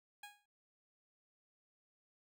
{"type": "tone with exponential decay", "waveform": "15% pulse", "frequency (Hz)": 824, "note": "G#5", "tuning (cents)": -14, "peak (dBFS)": -40, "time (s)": [0.23, 0.46], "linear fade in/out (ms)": 5, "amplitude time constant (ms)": 50, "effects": []}